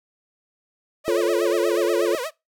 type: tone with vibrato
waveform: sawtooth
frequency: 557 Hz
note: C#5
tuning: 8 cents sharp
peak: -22 dBFS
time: 1.04-2.31 s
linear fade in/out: 50 ms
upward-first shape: sine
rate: 8.3 Hz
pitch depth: 270 cents each way
type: chord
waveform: sine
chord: F augmented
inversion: none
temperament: equal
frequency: 349.2 / 440 / 554.4 Hz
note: F4 / A4 / C#5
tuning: 0 / 0 / 0 cents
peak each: -22 / -22 / -24 dBFS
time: 1.08-2.15 s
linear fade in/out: 0 ms
effects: noise-tail reverb RT60 0.2 s tail -21 dB re dry